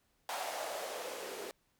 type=noise with band-pass filter sweep; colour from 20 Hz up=blue; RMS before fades=-41 dBFS; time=0.29-1.51 s; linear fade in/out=0 ms; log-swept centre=780 to 400 Hz; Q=4; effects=pink hiss -75 dBFS RMS until 1.79 s